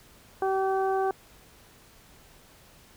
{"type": "harmonic tone", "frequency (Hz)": 384, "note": "G4", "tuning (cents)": -36, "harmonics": [1, 2, 3, 4], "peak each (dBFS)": [-26, -27, -36, -39], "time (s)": [0.42, 1.11], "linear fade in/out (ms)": 2, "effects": ["pink hiss -55 dBFS RMS until 2.96 s"]}